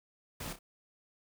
pink noise with echo, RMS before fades -41 dBFS, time 0.4-0.53 s, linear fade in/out 5 ms, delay 30 ms, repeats 2, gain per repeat -9 dB, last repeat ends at 0.59 s, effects none

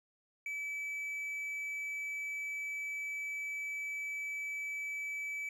triangle tone, 2300 Hz, D7, 37 cents flat, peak -35 dBFS, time 0.46-5.49 s, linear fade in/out 2 ms, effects none

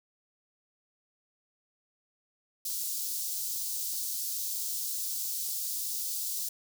white high-pass noise, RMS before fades -34 dBFS, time 2.65-6.49 s, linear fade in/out 5 ms, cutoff 4500 Hz, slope 24 dB/octave, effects none

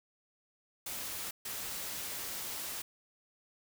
white noise bursts at uneven times, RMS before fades -40 dBFS, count 2, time 0.86-1.31 / 1.45-2.82 s, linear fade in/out 5 ms, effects none

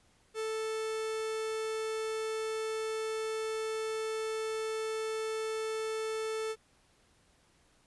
45% pulse tone, 440 Hz, A4, in tune, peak -33 dBFS, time 0.34-6.56 s, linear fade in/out 50 ms, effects pink hiss -67 dBFS RMS until 7.86 s + resampled to 24000 Hz

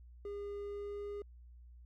triangle tone with pitch glide, 406.5 to 409.1 Hz, G#4 to G#4, -37 to -26 cents, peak -38 dBFS, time 0.25-1.22 s, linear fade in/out 2 ms, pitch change +11 cents, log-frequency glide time 0.58-1.08 s, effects added 60 Hz sine -53 dBFS peak until 1.85 s

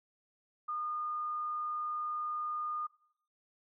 sine tone, 1220 Hz, D#6, 34 cents flat, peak -34 dBFS, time 0.68-2.87 s, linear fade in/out 10 ms, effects noise-tail reverb RT60 0.7 s tail -20 dB re dry

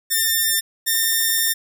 5% pulse tone pair in turn, 1799 / 1811.5 Hz, A6 / A6, +38 / +50 cents, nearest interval unison, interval 12 cents, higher second, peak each -6 dBFS, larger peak neither, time 0.1-0.61 / 0.86-1.54 s, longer second, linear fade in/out 20 ms, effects none

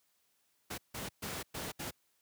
pink noise bursts at uneven times, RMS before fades -40 dBFS, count 5, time 0.7-0.78 / 0.94-1.09 / 1.22-1.43 / 1.54-1.72 / 1.79-1.91 s, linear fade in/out 10 ms, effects white hiss -75 dBFS RMS until 2.21 s + high-pass 80 Hz 12 dB/octave

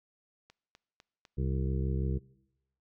click train, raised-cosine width 0.2 ms, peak -36 dBFS, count 4, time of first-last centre 0.5-1.252 s, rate 3.99 Hz
harmonic tone, 66.1 Hz, C2, 18 cents sharp, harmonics 1 / 2 / 3 / 5 / 6 / 7, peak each -31 / -32 / -38 / -42 / -43 / -46 dBFS, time 1.37-2.19 s, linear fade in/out 20 ms
effects noise-tail reverb RT60 0.9 s tail -23 dB re dry

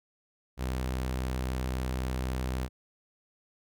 sawtooth tone, 63.8 Hz, C2, 43 cents flat, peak -26 dBFS, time 0.57-2.69 s, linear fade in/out 50 ms, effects none

